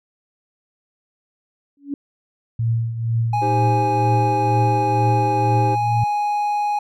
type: tone with exponential growth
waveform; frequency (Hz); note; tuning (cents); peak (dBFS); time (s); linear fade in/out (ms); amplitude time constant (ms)
sine; 282.9; C#4; +35; -19; 1.77-1.94; 2; 35
type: tone with tremolo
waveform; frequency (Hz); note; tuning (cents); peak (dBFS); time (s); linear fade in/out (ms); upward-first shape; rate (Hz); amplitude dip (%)
sine; 114.9; A#2; -25; -15; 2.59-6.04; 5; triangle; 2.1; 70
type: tone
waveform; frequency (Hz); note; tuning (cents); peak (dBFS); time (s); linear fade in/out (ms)
triangle; 830; G#5; -1; -16; 3.33-6.79; 5
type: chord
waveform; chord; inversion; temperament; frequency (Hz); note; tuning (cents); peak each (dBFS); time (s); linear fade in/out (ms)
triangle; C minor; first; equal with one note detuned; 311.1 / 395 / 523.3; Eb4 / G4 / C5; 0 / +13 / 0; -25 / -24 / -26; 3.41-5.76; 20
effects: none